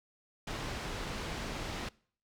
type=low-pass noise; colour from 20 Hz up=pink; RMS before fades=-39 dBFS; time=0.47-1.89 s; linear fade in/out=5 ms; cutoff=5100 Hz; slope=12 dB/octave; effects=noise-tail reverb RT60 0.5 s tail -23 dB re dry